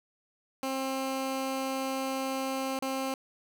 15% pulse tone with dropouts, 266 Hz, C4, 29 cents sharp, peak -24 dBFS, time 0.63-3.14 s, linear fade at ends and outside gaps 1 ms, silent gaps 2.789-2.823 s, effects none

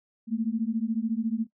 sine beating tone pair, 218.2 / 232.2 Hz, A3 / A#3, -14 / -7 cents, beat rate 14 Hz, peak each -28 dBFS, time 0.27-1.47 s, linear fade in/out 50 ms, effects noise-tail reverb RT60 0.1 s tail -18 dB re dry

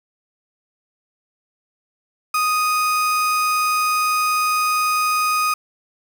35% pulse tone, 1244.5 Hz, D#6, in tune, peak -15 dBFS, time 2.34-5.54 s, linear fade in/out 5 ms, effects 7-bit

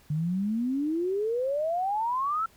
sine exponential sweep, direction up, 146.83 to 1355 Hz, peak -25 dBFS, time 0.1-2.46 s, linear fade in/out 5 ms, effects pink hiss -59 dBFS RMS until 2.56 s

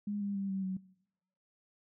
sine tone with pitch steps, 205.7 / 201.1 / 196.64 / 192.26 / 187.98 Hz, G#3 / G3 / G3 / G3 / F#3, -16 / +44 / +6 / -33 / +28 cents, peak -33 dBFS, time 0.07-0.77 s, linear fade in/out 5 ms, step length 140 ms, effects noise-tail reverb RT60 0.8 s tail -22 dB re dry

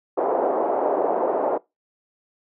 pink band-pass noise, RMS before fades -22 dBFS, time 0.17-1.58 s, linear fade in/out 10 ms, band 410 to 800 Hz, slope 24 dB/octave, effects noise-tail reverb RT60 0.2 s tail -22 dB re dry

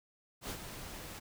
pink noise with ADSR envelope, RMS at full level -39 dBFS, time 0.41-1.2 s, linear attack 84 ms, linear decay 71 ms, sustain -7 dB, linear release 20 ms, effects none

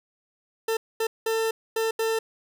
40% pulse tone bursts at uneven times, 447.8 Hz, A4, 30 cents sharp, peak -22 dBFS, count 5, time 0.68-0.77 / 1-1.07 / 1.26-1.51 / 1.76-1.91 / 1.99-2.19 s, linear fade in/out 5 ms, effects none

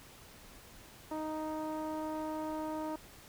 sawtooth tone with low-pass filter, 311.1 Hz, D#4, in tune, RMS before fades -38 dBFS, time 1.11-2.96 s, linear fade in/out 5 ms, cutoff 940 Hz, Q 2.3, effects pink hiss -55 dBFS RMS until 3.28 s

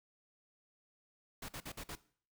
pink noise bursts, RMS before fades -45 dBFS, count 5, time 1.42-1.954 s, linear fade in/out 5 ms, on 66 ms, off 51 ms, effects noise-tail reverb RT60 0.5 s tail -18 dB re dry

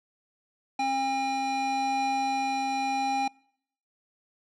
square tone pair together, 268.6 / 805 Hz, C4 / G5, +46 / +46 cents, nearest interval octave + perfect fifth, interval 1900 cents, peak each -35 / -27 dBFS, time 0.79-3.28 s, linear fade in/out 5 ms, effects noise-tail reverb RT60 0.7 s tail -26 dB re dry + low-pass 5000 Hz 12 dB/octave

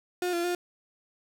35% pulse tone with pitch steps, 358.1 / 343.8 / 353.6 Hz, F4 / F4 / F4, +43 / -27 / +22 cents, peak -25 dBFS, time 0.22-0.55 s, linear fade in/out 2 ms, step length 110 ms, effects none

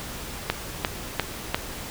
click train, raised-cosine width 0.3 ms, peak -5 dBFS, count 4, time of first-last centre 0.5-1.545 s, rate 2.87 Hz, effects pink hiss -36 dBFS RMS until 1.9 s

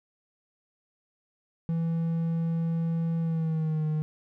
triangle tone with pitch glide, 165.4 to 154.32 Hz, E3 to D#3, +6 to -14 cents, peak -23 dBFS, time 1.69-4.02 s, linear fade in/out 0 ms, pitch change -120 cents, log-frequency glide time 3.2-3.86 s, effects none

